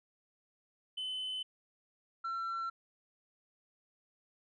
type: tone pair in turn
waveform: sine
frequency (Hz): 3034 / 1351.5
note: F#7 / E6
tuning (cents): +43 / +43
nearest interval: octave + major second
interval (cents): 1400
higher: first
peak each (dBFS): -34 / -32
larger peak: second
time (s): 0.97-1.43 / 2.24-2.7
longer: neither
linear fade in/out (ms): 10
effects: tanh soft clip ceiling -34 dBFS